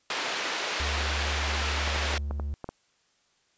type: band-pass noise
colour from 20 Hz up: white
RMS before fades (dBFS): -31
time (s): 0.1-2.18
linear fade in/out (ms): 2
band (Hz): 360 to 3300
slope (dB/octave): 12
type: tone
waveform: triangle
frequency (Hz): 71.9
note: D2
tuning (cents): -36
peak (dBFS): -27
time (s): 0.8-2.54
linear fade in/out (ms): 0
type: clicks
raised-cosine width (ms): 1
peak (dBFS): -21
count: 7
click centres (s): 1.875 / 1.961 / 2.14 / 2.31 / 2.398 / 2.643 / 2.69
effects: white hiss -68 dBFS RMS until 3.57 s + resampled to 16000 Hz